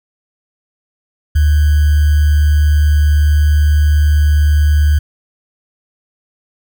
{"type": "tone with sample-and-hold", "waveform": "sine", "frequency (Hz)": 74.6, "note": "D2", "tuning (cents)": 28, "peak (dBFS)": -7, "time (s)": [1.35, 4.99], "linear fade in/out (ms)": 10, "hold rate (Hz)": 1575, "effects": []}